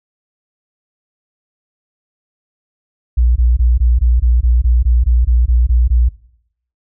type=tone bursts; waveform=sine; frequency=60 Hz; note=B1; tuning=49 cents flat; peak=-8 dBFS; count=14; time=3.17-6.09 s; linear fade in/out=10 ms; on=190 ms; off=20 ms; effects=noise-tail reverb RT60 0.7 s tail -19 dB re dry